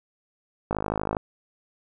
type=click train; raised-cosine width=1 ms; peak=-12 dBFS; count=25; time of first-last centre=0.71-1.168 s; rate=52.4 Hz; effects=none